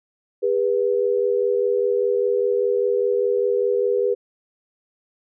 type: tone pair together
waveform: sine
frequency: 403.4 / 488.4 Hz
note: G4 / B4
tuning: +50 / -19 cents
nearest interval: minor third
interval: 331 cents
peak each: -20 dBFS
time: 0.42-4.15 s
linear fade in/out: 20 ms
effects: none